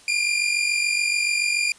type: tone pair together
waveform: sawtooth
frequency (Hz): 2385 / 2432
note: D7 / D#7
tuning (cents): +26 / -40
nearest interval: unison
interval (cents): 34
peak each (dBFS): -19 / -20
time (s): 0.08-1.72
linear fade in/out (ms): 2
effects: white hiss -50 dBFS RMS until 1.78 s + resampled to 22050 Hz